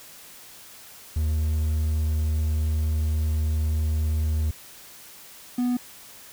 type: tone pair in turn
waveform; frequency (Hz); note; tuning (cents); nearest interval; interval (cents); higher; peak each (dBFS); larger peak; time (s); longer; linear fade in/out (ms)
triangle; 77.6 / 246.4; D#2 / B3; -4 / -4; octave + minor sixth; 2000; second; -19; neither; 1.16-4.51 / 5.58-5.77; first; 5
effects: white hiss -46 dBFS RMS until 6.32 s